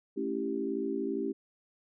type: chord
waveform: sine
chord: A dominant seventh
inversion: none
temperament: equal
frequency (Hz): 220 / 277.2 / 329.6 / 392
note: A3 / C#4 / E4 / G4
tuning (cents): 0 / 0 / 0 / 0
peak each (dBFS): -38 / -35 / -37 / -34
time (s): 0.16-1.33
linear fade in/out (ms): 20
effects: none